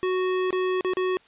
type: tone with dropouts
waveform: square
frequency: 370 Hz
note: F#4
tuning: in tune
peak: -23 dBFS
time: 0.03-1.17 s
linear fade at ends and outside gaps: 0 ms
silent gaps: 0.506-0.528 / 0.809-0.847 / 0.935-0.97 s
effects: white hiss -57 dBFS RMS until 1.27 s + resampled to 8000 Hz